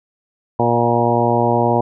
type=harmonic tone with a mistuned harmonic; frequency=118.7 Hz; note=A#2; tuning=32 cents sharp; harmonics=1 / 2 / 3 / 4 / 5 / 6 / 7 / 8; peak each=-21 / -21 / -21 / -21 / -21 / -21 / -21 / -21 dBFS; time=0.59-1.81 s; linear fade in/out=5 ms; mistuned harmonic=7; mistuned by=-18 cents; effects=none

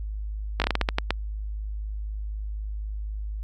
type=slowing click train; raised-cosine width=0.3 ms; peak=-6 dBFS; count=10; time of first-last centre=0.6-1.106 s; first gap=18 ms; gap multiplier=1.27; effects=added 52 Hz sine -29 dBFS peak until 3.43 s + AAC 48 kbps

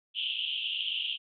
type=band-pass noise; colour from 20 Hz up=pink; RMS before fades=-33 dBFS; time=0.14-1.18 s; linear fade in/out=50 ms; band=2800 to 3300 Hz; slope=96 dB/octave; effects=none

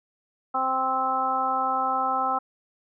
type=harmonic tone; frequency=261.6 Hz; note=C4; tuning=in tune; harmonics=1 / 2 / 3 / 4 / 5; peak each=-37 / -35 / -26 / -29 / -26 dBFS; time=0.54-2.39 s; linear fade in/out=10 ms; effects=none

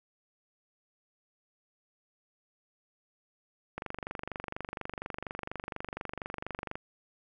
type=click train; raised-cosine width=0.5 ms; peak=-21 dBFS; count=73; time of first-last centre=3.78-6.755 s; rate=24.2 Hz; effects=none

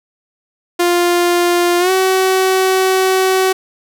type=tone with pitch glide; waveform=sawtooth; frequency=350 to 377.3 Hz; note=F4 to F#4; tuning=+4 to +34 cents; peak=-7 dBFS; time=0.79-3.53 s; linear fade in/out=10 ms; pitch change=+130 cents; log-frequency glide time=1.79-1.91 s; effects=none

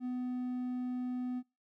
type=tone; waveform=triangle; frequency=250 Hz; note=B3; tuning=21 cents sharp; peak=-32 dBFS; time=0-1.43 s; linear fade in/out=50 ms; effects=noise-tail reverb RT60 0.3 s tail -25 dB re dry

